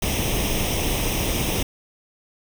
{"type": "noise with comb filter", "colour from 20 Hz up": "pink", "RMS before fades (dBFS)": -23, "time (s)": [0.02, 1.63], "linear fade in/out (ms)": 5, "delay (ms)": 0.34, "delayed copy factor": 0.7, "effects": []}